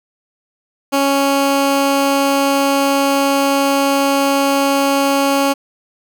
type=tone; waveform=15% pulse; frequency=277.2 Hz; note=C#4; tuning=in tune; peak=-6 dBFS; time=0.92-5.54 s; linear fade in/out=20 ms; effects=none